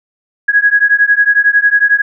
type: beating tone pair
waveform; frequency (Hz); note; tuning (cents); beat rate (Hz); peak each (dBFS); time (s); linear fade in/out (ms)
sine; 1655 / 1666; G#6 / G#6; -6 / +5; 11; -10; 0.48-2.02; 10
effects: none